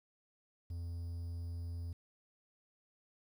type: tone with quantisation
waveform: triangle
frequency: 85.3 Hz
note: F2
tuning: 40 cents flat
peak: -37 dBFS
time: 0.7-1.93 s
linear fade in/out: 5 ms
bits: 11
effects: none